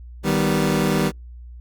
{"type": "chord", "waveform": "25% pulse", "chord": "Eb augmented", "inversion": "none", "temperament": "equal", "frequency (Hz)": [155.56, 196, 246.9], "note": ["Eb3", "G3", "B3"], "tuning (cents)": [0, 0, 0], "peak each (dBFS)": [-18, -17, -21], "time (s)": [0.23, 1.12], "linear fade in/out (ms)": 50, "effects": ["added 60 Hz sine -36 dBFS peak until 1.6 s", "Opus 48 kbps"]}